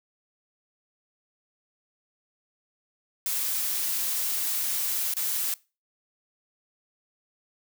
blue noise with dropouts, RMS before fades -28 dBFS, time 3.26-5.54 s, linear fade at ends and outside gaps 1 ms, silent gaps 5.138-5.167 s, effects noise-tail reverb RT60 0.3 s tail -22 dB re dry

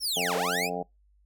sawtooth linear two-way sweep, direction down then up, 5650 to 415.3 to 2679 Hz, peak -24 dBFS, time 0-0.7 s, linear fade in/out 50 ms, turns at 0.36 s
harmonic tone, 88.8 Hz, F2, 29 cents sharp, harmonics 2 / 3 / 4 / 5 / 6 / 7 / 8 / 9, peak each -37 / -40 / -45 / -34 / -41 / -37 / -37 / -36 dBFS, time 0.16-0.83 s, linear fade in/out 10 ms
click train, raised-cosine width 0.2 ms, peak -34 dBFS, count 14, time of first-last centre 0.19-0.585 s, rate 32.9 Hz
effects noise-tail reverb RT60 0.2 s tail -25 dB re dry + added 50 Hz sine -60 dBFS peak until 1.25 s

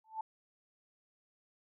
sine tone with exponential growth, 880 Hz, A5, in tune, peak -32 dBFS, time 0.04-0.21 s, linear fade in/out 5 ms, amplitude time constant 36 ms, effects none

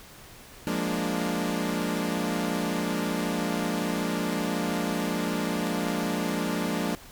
sawtooth chord, Bb dominant seventh, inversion second, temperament equal, 174.61 / 207.7 / 233.1 / 293.7 Hz, F3 / Ab3 / Bb3 / D4, 0 / 0 / 0 / 0 cents, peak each -28 dBFS, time 0.67-6.95 s, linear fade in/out 0 ms, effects pink hiss -48 dBFS RMS until 7.11 s

